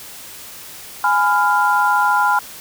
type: chord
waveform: sine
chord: F diminished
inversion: first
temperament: equal with one note detuned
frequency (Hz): 830.6 / 1003.9 / 1396.9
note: Ab5 / Cb6 / F6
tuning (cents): 0 / +28 / 0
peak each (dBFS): -17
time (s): 1.04-2.39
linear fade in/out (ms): 2
effects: white hiss -36 dBFS RMS until 2.6 s